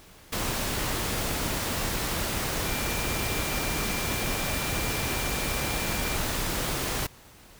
sine tone in noise, 2370 Hz, D7, 15 cents sharp, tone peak -37 dBFS, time 2.65-6.17 s, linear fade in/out 10 ms, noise pink, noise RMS -29 dBFS, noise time 0.32-7.07 s, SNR -11 dB, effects pink hiss -52 dBFS RMS until 7.59 s

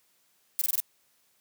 violet noise bursts, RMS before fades -26 dBFS, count 5, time 0.59-0.802 s, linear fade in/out 0 ms, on 24 ms, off 23 ms, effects white hiss -68 dBFS RMS until 1.4 s + high-pass 100 Hz 12 dB/octave

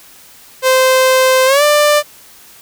sawtooth tone with pitch glide, 519 to 592.7 Hz, C5 to D5, -14 to +16 cents, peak -4 dBFS, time 0.62-2.03 s, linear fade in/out 50 ms, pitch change +230 cents, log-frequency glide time 1.46-1.63 s, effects white hiss -41 dBFS RMS until 2.61 s

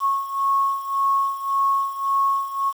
sine beating tone pair, 1097 / 1098.8 Hz, C#6 / C#6, -18 / -16 cents, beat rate 1.8 Hz, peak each -20 / -24 dBFS, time 0-2.73 s, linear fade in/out 50 ms, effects 7-bit

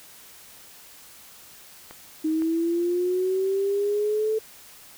clicks, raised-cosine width 0.5 ms, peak -26 dBFS, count 2, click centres 1.91 / 2.421 s
sine linear sweep, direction up, 311.1 to 440 Hz, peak -21 dBFS, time 2.24-4.39 s, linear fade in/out 10 ms
effects white hiss -48 dBFS RMS until 4.97 s

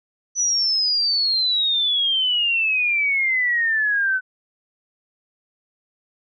sine exponential sweep, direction down, 5990 to 1502 Hz, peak -17 dBFS, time 0.35-4.21 s, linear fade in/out 50 ms, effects none

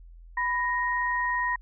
sine tone pair together, 991.5 / 1870 Hz, B5 / A#6, +7 / +5 cents, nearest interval major seventh, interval 1098 cents, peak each -27 dBFS, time 0.37-1.56 s, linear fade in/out 5 ms, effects added 42 Hz sine -45 dBFS peak until 1.61 s

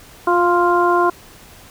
harmonic tone with a mistuned harmonic, 349.2 Hz, F4, in tune, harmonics 1 / 2 / 3 / 4, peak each -16 / -19 / -16 / -22 dBFS, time 0.27-1.1 s, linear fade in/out 5 ms, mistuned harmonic 1, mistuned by +15 cents, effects pink hiss -43 dBFS RMS until 1.7 s

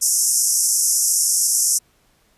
pink band-pass noise, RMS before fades -18 dBFS, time 0.01-1.79 s, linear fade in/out 20 ms, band 5400 to 12000 Hz, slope 96 dB/octave, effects pink hiss -60 dBFS RMS until 2.37 s + resampled to 32000 Hz

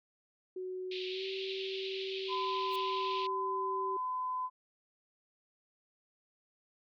sine tone with pitch glide, 370 to 383.3 Hz, F#4 to G4, 0 to -39 cents, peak -37 dBFS, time 0.56-3.97 s, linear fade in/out 5 ms, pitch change +61 cents, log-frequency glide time 1.09-1.24 s
pink band-pass noise, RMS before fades -43 dBFS, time 0.91-3.27 s, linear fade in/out 5 ms, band 2500 to 4200 Hz, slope 48 dB/octave
sine tone, 1014 Hz, B5, 45 cents sharp, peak -33 dBFS, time 2.28-4.5 s, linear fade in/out 50 ms
blue noise with exponential growth, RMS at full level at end -45 dBFS, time 2.68-2.76 s, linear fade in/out 5 ms, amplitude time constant 17 ms
effects none

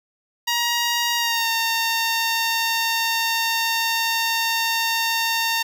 10% pulse tone with pitch glide, 948 to 913.1 Hz, A#5 to A#5, +29 to -36 cents, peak -11 dBFS, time 0.47-5.63 s, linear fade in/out 10 ms, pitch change -65 cents, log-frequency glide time 1.16-1.48 s, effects none

